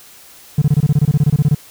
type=tone bursts; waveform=triangle; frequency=146.83 Hz; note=D3; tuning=in tune; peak=-5 dBFS; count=16; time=0.58-1.548 s; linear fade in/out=5 ms; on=38 ms; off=24 ms; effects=tanh soft clip ceiling -4 dBFS + white hiss -42 dBFS RMS until 1.7 s